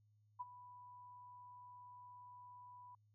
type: tone with ADSR envelope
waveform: sine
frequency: 987.8 Hz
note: B5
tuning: in tune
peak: -40 dBFS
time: 0.39-2.95 s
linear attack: 18 ms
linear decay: 28 ms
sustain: -15 dB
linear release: 3 ms
effects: added 105 Hz sine -70 dBFS peak until 3.14 s